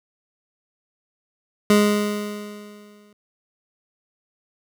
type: tone with exponential decay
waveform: 25% pulse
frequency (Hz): 207.7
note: G#3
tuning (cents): 0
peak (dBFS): -8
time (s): 1.7-3.13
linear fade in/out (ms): 2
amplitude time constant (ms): 310
effects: none